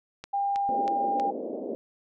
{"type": "click train", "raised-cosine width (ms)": 0.2, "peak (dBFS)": -21, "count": 4, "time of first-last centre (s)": [0.24, 1.198], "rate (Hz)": 3.13}
{"type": "tone", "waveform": "sine", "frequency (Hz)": 800, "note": "G5", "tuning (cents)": 35, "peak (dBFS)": -24, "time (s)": [0.33, 1.31], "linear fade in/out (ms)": 10}
{"type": "band-pass noise", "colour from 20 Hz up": "white", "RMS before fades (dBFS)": -34, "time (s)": [0.69, 1.75], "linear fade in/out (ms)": 0, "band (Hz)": [220, 620], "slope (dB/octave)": 48}
{"effects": []}